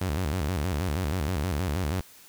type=tone with vibrato; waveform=sawtooth; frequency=82.41 Hz; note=E2; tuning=in tune; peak=-22 dBFS; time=0.01-2.01 s; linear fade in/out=5 ms; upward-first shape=square; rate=6.3 Hz; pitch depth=210 cents each way; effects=white hiss -52 dBFS RMS until 2.28 s